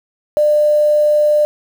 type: tone with quantisation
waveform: sine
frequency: 598 Hz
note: D5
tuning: 31 cents sharp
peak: -9 dBFS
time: 0.37-1.45 s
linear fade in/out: 0 ms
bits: 6
effects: none